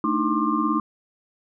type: tone cluster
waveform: sine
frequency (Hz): 221.4 / 297.9 / 315.8 / 1064 / 1191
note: A3 / D4 / D#4 / C6 / D6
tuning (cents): +11 / +25 / +26 / +29 / +24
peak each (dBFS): -26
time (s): 0.04-0.8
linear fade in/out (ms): 2
effects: none